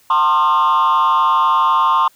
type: tone with frequency modulation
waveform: sine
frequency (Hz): 1060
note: C6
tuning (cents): +22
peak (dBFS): -8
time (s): 0.1-2.08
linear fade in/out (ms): 5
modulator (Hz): 152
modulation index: 1
effects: tanh soft clip ceiling -10 dBFS + white hiss -53 dBFS RMS until 2.15 s